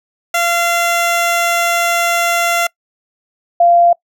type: tone pair in turn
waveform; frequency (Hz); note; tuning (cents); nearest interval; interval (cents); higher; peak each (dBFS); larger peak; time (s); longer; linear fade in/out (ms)
15% pulse / sine; 687 / 691.4; F5 / F5; -29 / -18; unison; 11; second; -6; neither; 0.34-2.67 / 3.6-3.93; first; 5
effects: noise-tail reverb RT60 0.1 s tail -24 dB re dry